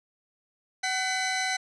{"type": "tone pair together", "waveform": "20% pulse", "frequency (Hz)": [754, 2013], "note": ["F#5", "B6"], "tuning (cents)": [32, 33], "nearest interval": "octave + perfect fourth", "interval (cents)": 1701, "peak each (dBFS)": -24, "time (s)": [0.83, 1.57], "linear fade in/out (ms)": 10, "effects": ["resampled to 22050 Hz"]}